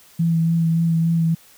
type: tone with vibrato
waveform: sine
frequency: 165.3 Hz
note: E3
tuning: 5 cents sharp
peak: -15 dBFS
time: 0.19-1.35 s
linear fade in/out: 10 ms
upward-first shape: sine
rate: 3.5 Hz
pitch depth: 18 cents each way
effects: white hiss -50 dBFS RMS until 1.57 s